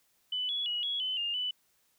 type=tone with pitch steps; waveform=sine; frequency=2999 / 3379 / 2910 / 3346 / 3032 / 2818 / 2986 Hz; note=F#7 / G#7 / F#7 / G#7 / F#7 / F7 / F#7; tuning=+23 / +29 / -29 / +12 / +42 / +15 / +15 cents; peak=-30 dBFS; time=0.32-1.51 s; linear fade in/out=5 ms; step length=170 ms; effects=white hiss -71 dBFS RMS until 1.98 s